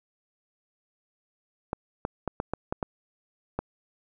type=clicks; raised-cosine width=1 ms; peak=-14 dBFS; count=8; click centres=1.731 / 2.051 / 2.277 / 2.401 / 2.536 / 2.725 / 2.828 / 3.59 s; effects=none